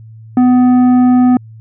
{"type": "tone with tanh clipping", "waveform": "sine", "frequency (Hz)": 250, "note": "B3", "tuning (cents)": 21, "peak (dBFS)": -7, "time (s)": [0.37, 1.37], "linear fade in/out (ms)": 2, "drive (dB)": 9, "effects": ["added 111 Hz sine -32 dBFS peak until 1.6 s"]}